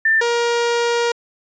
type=tone pair in turn; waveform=sine / sawtooth; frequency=1784 / 472.5 Hz; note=A6 / A#4; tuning=+23 / +23 cents; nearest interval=octave + major seventh; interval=2300 cents; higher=first; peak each=-12 dBFS; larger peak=neither; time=0.05-0.21 / 0.21-1.12 s; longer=second; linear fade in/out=5 ms; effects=resampled to 16000 Hz